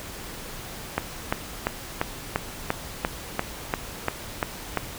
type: click train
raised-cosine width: 0.5 ms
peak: -7 dBFS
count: 12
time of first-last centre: 0.98-4.773 s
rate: 2.9 Hz
effects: pink hiss -38 dBFS RMS until 4.98 s

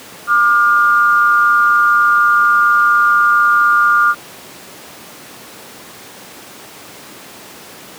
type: tone pair together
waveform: sine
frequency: 1194.8 / 1419 Hz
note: D6 / F6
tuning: +29 / +27 cents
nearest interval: minor third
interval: 298 cents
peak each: -11 dBFS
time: 0.27-4.15 s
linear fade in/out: 50 ms
effects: pink hiss -35 dBFS RMS until 7.98 s + high-pass 200 Hz 12 dB/octave

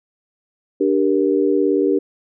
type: chord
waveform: sine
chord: G minor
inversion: second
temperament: just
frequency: 294 / 392 / 470.4 Hz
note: D4 / G4 / Bb4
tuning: +2 / 0 / +16 cents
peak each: -18 / -17 / -20 dBFS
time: 0.8-1.99 s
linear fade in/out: 10 ms
effects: none

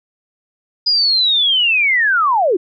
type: linear sweep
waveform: sine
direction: down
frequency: 4978 to 321.7 Hz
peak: -11 dBFS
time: 0.86-2.57 s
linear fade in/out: 10 ms
effects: none

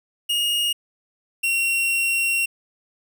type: tone pair in turn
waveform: 45% pulse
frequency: 2859 / 2739 Hz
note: F7 / F7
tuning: +40 / -34 cents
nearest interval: minor second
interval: 74 cents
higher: first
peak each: -19 dBFS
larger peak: neither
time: 0.29-0.73 / 1.43-2.46 s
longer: second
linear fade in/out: 10 ms
effects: none

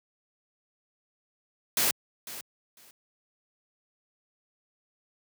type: noise with echo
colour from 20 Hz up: white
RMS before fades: -25 dBFS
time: 1.77-1.91 s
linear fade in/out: 2 ms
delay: 500 ms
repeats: 2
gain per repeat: -15 dB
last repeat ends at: 2.91 s
effects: high-pass 100 Hz 12 dB/octave

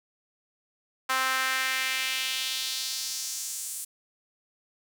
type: tone with high-pass filter sweep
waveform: sawtooth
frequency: 261.6 Hz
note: C4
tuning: in tune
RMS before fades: -30 dBFS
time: 1.09-3.85 s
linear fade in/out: 10 ms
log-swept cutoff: 1200 to 9000 Hz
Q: 1.9
effects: none

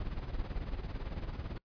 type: noise with tremolo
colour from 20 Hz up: brown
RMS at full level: -36 dBFS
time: 0-1.58 s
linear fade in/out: 2 ms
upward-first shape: sine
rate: 18 Hz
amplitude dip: 65%
effects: noise-tail reverb RT60 0.1 s tail -23 dB re dry + resampled to 11025 Hz

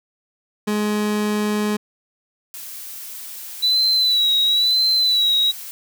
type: tone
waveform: 30% pulse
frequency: 210 Hz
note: G#3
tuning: 19 cents sharp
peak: -16 dBFS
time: 0.67-1.77 s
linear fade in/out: 10 ms
type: noise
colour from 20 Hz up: blue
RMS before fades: -34 dBFS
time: 2.54-5.71 s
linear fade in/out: 0 ms
type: tone with vibrato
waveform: sine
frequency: 3951 Hz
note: B7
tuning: in tune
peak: -14 dBFS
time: 3.62-5.52 s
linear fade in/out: 20 ms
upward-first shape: sine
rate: 0.99 Hz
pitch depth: 63 cents each way
effects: none

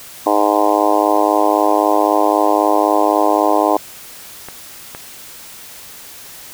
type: harmonic tone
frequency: 103.83 Hz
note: G#2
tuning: in tune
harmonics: 3 / 4 / 5 / 6 / 7 / 8 / 9 / 10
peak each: -18 / -21 / -21 / -18 / -18 / -19 / -21 / -21 dBFS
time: 0.26-3.77 s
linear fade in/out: 5 ms
type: clicks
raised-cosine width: 0.5 ms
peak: -15 dBFS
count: 2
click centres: 4.486 / 4.949 s
effects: white hiss -36 dBFS RMS until 6.53 s

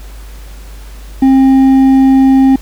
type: tone with hard clipping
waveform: triangle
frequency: 266.5 Hz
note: C4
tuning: 32 cents sharp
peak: -5 dBFS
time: 1.22-2.56 s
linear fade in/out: 5 ms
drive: 8 dB
effects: added 50 Hz sine -27 dBFS peak until 2.61 s + pink hiss -39 dBFS RMS until 2.61 s

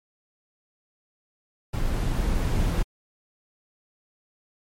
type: noise with level ramp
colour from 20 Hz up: brown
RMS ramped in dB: -25 to -22 dBFS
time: 1.73-2.83 s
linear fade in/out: 10 ms
effects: MP3 64 kbps

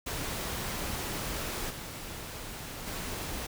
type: noise with level steps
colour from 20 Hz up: pink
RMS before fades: -35 / -41 / -37 dBFS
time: 0.06-3.47 s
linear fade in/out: 10 ms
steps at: 1.69 / 2.86 s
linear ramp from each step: 20 ms
effects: none

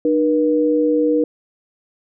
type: tone pair together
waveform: sine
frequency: 303 / 481 Hz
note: D#4 / B4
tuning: -46 / -46 cents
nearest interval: minor sixth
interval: 800 cents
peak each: -16 dBFS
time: 0.05-1.24 s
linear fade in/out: 2 ms
effects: none

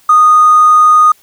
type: tone with hard clipping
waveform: triangle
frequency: 1236 Hz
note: D#6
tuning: 12 cents flat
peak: -3 dBFS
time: 0.09-1.12 s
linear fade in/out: 5 ms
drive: 3 dB
effects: white hiss -48 dBFS RMS until 1.22 s

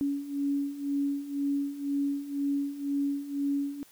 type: beating tone pair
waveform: sine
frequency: 280.6 / 282.6 Hz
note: C#4 / C#4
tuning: +21 / +34 cents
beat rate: 2 Hz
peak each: -33 / -29 dBFS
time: 0.01-3.83 s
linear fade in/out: 0 ms
effects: white hiss -58 dBFS RMS until 3.91 s

